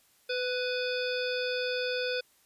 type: harmonic tone with a mistuned harmonic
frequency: 500 Hz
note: B4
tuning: 21 cents sharp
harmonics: 1 / 3 / 5 / 7 / 9 / 10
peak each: -31 / -36 / -38 / -39 / -41 / -41 dBFS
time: 0.29-2.21 s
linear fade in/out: 10 ms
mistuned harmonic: 3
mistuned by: -18 cents
effects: white hiss -65 dBFS RMS until 2.45 s + resampled to 32000 Hz